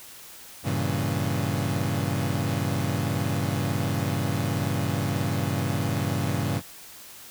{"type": "chord", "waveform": "30% pulse", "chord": "G diminished seventh", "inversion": "none", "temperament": "equal", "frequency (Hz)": [98, 116.54, 138.59, 164.81], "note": ["G2", "Bb2", "Db3", "Fb3"], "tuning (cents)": [0, 0, 0, 0], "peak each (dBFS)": [-26, -29, -26, -30], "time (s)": [0.63, 6.62], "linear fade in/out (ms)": 50, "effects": ["white hiss -45 dBFS RMS until 7.3 s"]}